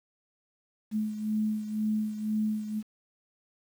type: beating tone pair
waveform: sine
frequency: 214.3 / 216.3 Hz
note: A3 / A3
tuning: -45 / -29 cents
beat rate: 2 Hz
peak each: -28 / -34 dBFS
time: 0.91-2.83 s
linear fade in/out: 50 ms
effects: 9-bit